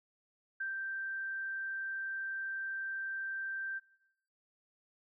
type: tone with ADSR envelope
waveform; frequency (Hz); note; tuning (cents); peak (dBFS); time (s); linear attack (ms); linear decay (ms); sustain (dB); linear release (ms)
sine; 1568; G6; 0; -34; 0.6-3.8; 8; 140; -2; 26
effects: noise-tail reverb RT60 0.8 s tail -21 dB re dry